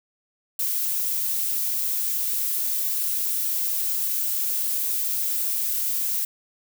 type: noise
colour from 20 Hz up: violet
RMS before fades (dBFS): -25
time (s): 0.59-6.25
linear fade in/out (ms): 5
effects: none